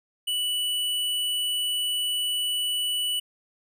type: tone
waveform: square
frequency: 2960 Hz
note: F#7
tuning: in tune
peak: -25 dBFS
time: 0.27-3.2 s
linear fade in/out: 10 ms
effects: none